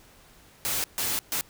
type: noise bursts at uneven times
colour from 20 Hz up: white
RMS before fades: -28 dBFS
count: 3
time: 0.65-0.84 / 0.98-1.19 / 1.32-1.41 s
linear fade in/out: 0 ms
effects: pink hiss -55 dBFS RMS until 1.49 s

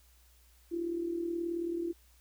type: tone with amplitude modulation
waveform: sine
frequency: 340 Hz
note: F4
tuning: 46 cents flat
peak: -29 dBFS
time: 0.71-1.93 s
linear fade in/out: 20 ms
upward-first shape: sine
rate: 38.7 Hz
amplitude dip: 60%
effects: added 60 Hz sine -61 dBFS peak until 2.2 s + white hiss -66 dBFS RMS until 2.2 s

